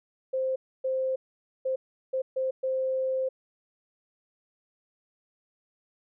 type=tone bursts at uneven times; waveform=sine; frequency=523.3 Hz; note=C5; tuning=in tune; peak=-25 dBFS; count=6; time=0.33-0.56 / 0.84-1.16 / 1.65-1.76 / 2.13-2.22 / 2.36-2.51 / 2.63-3.29 s; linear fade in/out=10 ms; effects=none